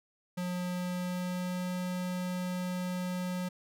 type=tone with pitch glide; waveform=square; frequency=179.5 to 181.17 Hz; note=F3 to F#3; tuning=+48 to -36 cents; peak=-33 dBFS; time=0.37-3.49 s; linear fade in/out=10 ms; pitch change=+16 cents; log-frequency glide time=0.68-1.71 s; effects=none